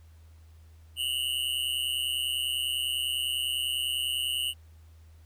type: tone with amplitude modulation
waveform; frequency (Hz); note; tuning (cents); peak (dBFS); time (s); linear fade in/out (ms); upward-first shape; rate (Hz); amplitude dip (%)
square; 2900; F#7; -35; -24; 0.96-4.54; 50; sine; 130; 100
effects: added 80 Hz sine -50 dBFS peak until 5.25 s + pink hiss -66 dBFS RMS until 5.25 s